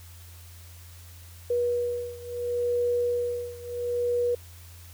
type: beating tone pair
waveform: sine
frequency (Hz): 483.1 / 483.82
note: B4 / B4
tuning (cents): -38 / -36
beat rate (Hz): 0.72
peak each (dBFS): -27 / -29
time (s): 1.5-4.35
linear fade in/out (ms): 5
effects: added 86 Hz sine -45 dBFS peak until 4.93 s + white hiss -52 dBFS RMS until 4.93 s